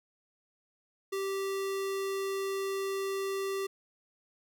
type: tone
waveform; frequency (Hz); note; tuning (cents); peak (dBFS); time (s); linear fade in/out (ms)
square; 390; G4; -9; -32; 1.12-3.67; 10
effects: none

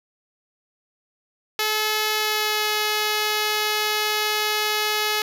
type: tone with pitch glide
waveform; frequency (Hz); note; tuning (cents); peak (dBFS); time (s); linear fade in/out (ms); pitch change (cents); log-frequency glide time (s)
5% pulse; 429.1 to 424.9; A4 to G#4; -43 to +40; -9; 1.59-5.22; 2; -17; 2.13-2.68
effects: none

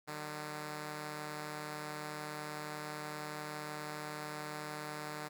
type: tone pair together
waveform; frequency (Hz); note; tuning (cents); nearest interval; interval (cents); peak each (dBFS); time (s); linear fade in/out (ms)
5% pulse; 150.8 / 190; D3 / F#3; +46 / +46; major third; 400; -30 / -39; 0.07-5.29; 20
effects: none

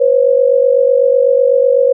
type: tone pair together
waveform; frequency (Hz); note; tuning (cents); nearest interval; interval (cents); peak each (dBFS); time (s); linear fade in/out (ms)
sine; 493.9 / 541.9; B4 / C#5; 0 / -39; major second; 161; -10; 0-1.93; 10
effects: none

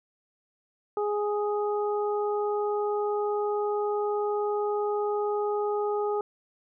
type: harmonic tone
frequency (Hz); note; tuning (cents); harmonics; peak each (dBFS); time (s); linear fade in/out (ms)
415.3; G#4; 0; 1 / 2 / 3; -26 / -32 / -36; 0.97-6.21; 2
effects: none

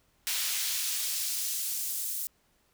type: noise with high-pass filter sweep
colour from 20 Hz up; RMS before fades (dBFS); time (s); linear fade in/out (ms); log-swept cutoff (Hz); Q
pink; -32; 0.27-2.27; 0; 2600 to 9400; 0.71
effects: pink hiss -69 dBFS RMS until 2.73 s

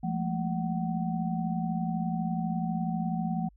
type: tone cluster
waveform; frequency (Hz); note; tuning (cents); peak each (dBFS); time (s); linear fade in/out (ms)
sine; 171.9 / 207.9 / 224 / 750; F3 / G#3 / A3 / F#5; -27 / +2 / +31 / +23; -30 / -37 / -33 / -36; 0.03-3.49; 10
effects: added 50 Hz sine -56 dBFS peak until 3.56 s

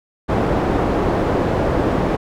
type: low-pass noise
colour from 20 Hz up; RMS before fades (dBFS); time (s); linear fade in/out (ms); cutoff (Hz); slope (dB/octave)
white; -18; 0.28-2.17; 20; 570; 12
effects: none

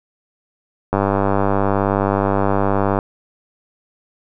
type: click train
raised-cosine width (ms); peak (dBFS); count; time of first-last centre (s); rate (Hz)
1; -3; 205; 0.93-2.989; 99.1
effects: none

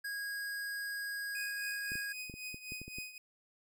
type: tone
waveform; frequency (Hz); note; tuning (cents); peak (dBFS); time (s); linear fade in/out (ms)
square; 1643; G#6; -19; -38; 0.04-2.13; 10
type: tone with tremolo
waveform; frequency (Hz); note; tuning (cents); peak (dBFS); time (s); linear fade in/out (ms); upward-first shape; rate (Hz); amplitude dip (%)
sawtooth; 2500; D#7; +8; -36; 1.35-3.18; 2; triangle; 3.8; 80
type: clicks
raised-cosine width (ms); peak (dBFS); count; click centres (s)
3; -34; 9; 1.919 / 1.955 / 2.298 / 2.34 / 2.544 / 2.721 / 2.816 / 2.88 / 2.985
effects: none

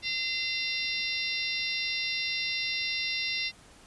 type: harmonic tone with a mistuned harmonic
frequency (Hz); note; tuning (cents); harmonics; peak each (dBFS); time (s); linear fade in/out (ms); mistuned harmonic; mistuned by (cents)
686; F5; -31; 3 / 4 / 5 / 6 / 7 / 8; -34 / -35 / -36 / -37 / -37 / -38; 0.02-3.52; 50; 5; +87
effects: pink hiss -55 dBFS RMS until 3.86 s + resampled to 24000 Hz

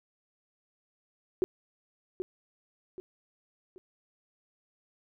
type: tone with echo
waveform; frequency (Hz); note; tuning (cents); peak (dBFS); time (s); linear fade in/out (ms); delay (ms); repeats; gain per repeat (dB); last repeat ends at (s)
sine; 370; F#4; 0; -22; 1.42-1.44; 0; 780; 3; -8; 3.78
effects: none

